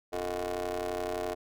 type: ring-modulated tone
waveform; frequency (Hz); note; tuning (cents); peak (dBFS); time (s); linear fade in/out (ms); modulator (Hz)
25% pulse; 91.7; F#2; -15; -25; 0.12-1.35; 20; 533
effects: none